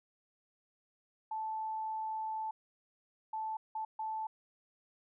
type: tone bursts at uneven times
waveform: sine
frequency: 876 Hz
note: A5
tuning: 8 cents flat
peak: -35 dBFS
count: 4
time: 1.31-2.51 / 3.33-3.57 / 3.75-3.85 / 3.99-4.27 s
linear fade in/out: 5 ms
effects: none